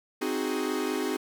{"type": "chord", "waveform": "45% pulse", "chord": "Ab dominant seventh", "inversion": "first", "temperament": "equal", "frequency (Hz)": [261.6, 311.1, 370, 415.3], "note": ["C4", "Eb4", "Gb4", "Ab4"], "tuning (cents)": [0, 0, 0, 0], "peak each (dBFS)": -33, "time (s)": [0.21, 1.17], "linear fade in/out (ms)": 10, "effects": []}